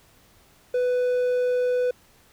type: tone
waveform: triangle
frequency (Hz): 496.9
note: B4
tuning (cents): +11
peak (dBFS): -18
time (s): 0.74-1.91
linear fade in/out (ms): 5
effects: pink hiss -57 dBFS RMS until 2.32 s